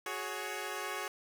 10% pulse chord, F# suspended second, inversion none, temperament equal with one note detuned, 370 / 419.6 / 554.4 Hz, F#4 / G#4 / C#5, 0 / +18 / 0 cents, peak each -33 / -32 / -35 dBFS, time 0.06-1.08 s, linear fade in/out 2 ms, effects none

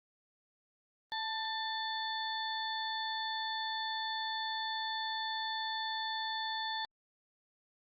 harmonic tone with a mistuned harmonic, 880 Hz, A5, in tune, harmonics 1 / 2 / 4 / 5, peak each -38 / -41 / -40 / -43 dBFS, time 1.12-6.85 s, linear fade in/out 0 ms, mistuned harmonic 2, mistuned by +23 cents, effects Opus 24 kbps

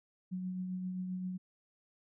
sine tone with tremolo, 183.9 Hz, F#3, 10 cents flat, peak -34 dBFS, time 0.31-1.38 s, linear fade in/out 20 ms, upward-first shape triangle, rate 7.6 Hz, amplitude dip 35%, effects none

